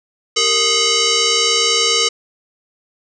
sine tone with frequency modulation, 1244.5 Hz, D#6, in tune, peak -12 dBFS, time 0.36-2.09 s, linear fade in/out 10 ms, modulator 853 Hz, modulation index 6.5, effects none

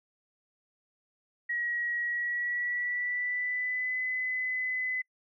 sine tone with pitch glide, 1907 to 2016 Hz, A#6 to B6, +39 to +35 cents, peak -29 dBFS, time 1.49-5.02 s, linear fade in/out 10 ms, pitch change +96 cents, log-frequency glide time 2.01-4 s, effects noise-tail reverb RT60 0.1 s tail -26 dB re dry

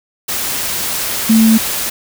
sine tone in noise, 222.5 Hz, A3, 20 cents sharp, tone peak -6 dBFS, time 1.29-1.58 s, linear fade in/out 10 ms, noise white, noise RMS -19 dBFS, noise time 0.28-1.9 s, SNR +10 dB, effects none

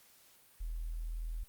sine tone, 40.69 Hz, E1, 22 cents flat, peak -36 dBFS, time 0.6-1.44 s, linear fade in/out 10 ms, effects white hiss -63 dBFS RMS until 1.48 s + Opus 48 kbps

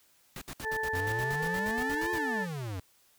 pink noise bursts, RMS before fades -41 dBFS, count 16, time 0.36-2.185 s, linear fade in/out 2 ms, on 55 ms, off 63 ms
harmonic tone, 439.2 Hz, A4, 3 cents flat, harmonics 1 / 2 / 4, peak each -36 / -36 / -32 dBFS, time 0.62-2.47 s, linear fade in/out 50 ms
square exponential two-way sweep, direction up then down, 87.5 to 360.3 to 87.5 Hz, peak -35 dBFS, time 0.93-2.8 s, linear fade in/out 5 ms, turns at 2.12 s
effects white hiss -65 dBFS RMS until 3.18 s

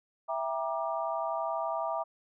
sine chord, E half-diminished seventh, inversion none, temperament just, 659.3 / 791.1 / 949.3 / 1186.7 Hz, E5 / G5 / Bb5 / D6, 0 / +16 / +31 / +18 cents, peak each -33 / -37 / -36 / -37 dBFS, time 0.28-2.04 s, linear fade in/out 20 ms, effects none

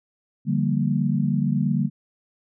sine chord, G minor seventh, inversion second, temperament equal, 146.83 / 174.61 / 196 / 233.1 Hz, D3 / F3 / G3 / Bb3, 0 / 0 / 0 / 0 cents, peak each -23 / -29 / -24 / -25 dBFS, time 0.45-1.9 s, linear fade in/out 50 ms, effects none

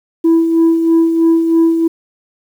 sine tone with tremolo, 329.6 Hz, E4, in tune, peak -4 dBFS, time 0.24-1.88 s, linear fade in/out 10 ms, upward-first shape sine, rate 3.1 Hz, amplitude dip 55%, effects tanh soft clip ceiling -5 dBFS + 7-bit

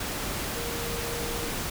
sine tone in noise, 470 Hz, A#4, 14 cents sharp, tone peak -36 dBFS, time 0.55-1.51 s, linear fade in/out 5 ms, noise pink, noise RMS -32 dBFS, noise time 0-1.7 s, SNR -7 dB, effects none

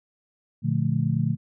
sine chord, Bb major seventh, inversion none, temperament just, 116.54 / 145.68 / 174.81 / 218.5 Hz, Bb2 / D3 / F3 / A3, 0 / -14 / +2 / -12 cents, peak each -26 / -24 / -29 / -28 dBFS, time 0.62-1.37 s, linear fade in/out 50 ms, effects none

